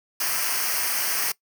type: noise with comb filter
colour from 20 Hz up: white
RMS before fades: -25 dBFS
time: 0.2-1.32 s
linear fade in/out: 5 ms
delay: 0.27 ms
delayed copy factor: -0.75
effects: noise-tail reverb RT60 0.1 s tail -20 dB re dry